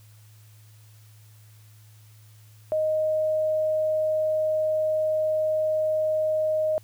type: tone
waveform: sine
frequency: 622.3 Hz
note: D#5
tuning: in tune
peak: -21 dBFS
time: 2.72-6.78 s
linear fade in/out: 0 ms
effects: added 107 Hz sine -49 dBFS peak until 6.83 s + white hiss -59 dBFS RMS until 6.83 s